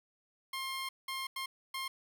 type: tone bursts at uneven times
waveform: 15% pulse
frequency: 1064 Hz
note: C6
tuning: 29 cents sharp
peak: -30 dBFS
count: 4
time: 0.53-0.89 / 1.08-1.27 / 1.36-1.46 / 1.74-1.88 s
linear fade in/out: 5 ms
effects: none